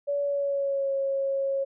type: tone with pitch glide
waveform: sine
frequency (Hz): 570 to 546.5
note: C#5 to C#5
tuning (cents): +48 to -25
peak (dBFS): -24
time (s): 0.07-1.65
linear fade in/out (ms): 20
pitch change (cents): -73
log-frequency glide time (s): 0.22-0.93
effects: none